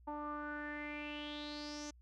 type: tone with low-pass filter sweep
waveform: sawtooth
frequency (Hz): 296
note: D4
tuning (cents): +14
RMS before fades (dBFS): -44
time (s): 0.07-1.91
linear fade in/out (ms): 10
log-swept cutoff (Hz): 940 to 6300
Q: 6.6
effects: added 60 Hz sine -59 dBFS peak until 2.01 s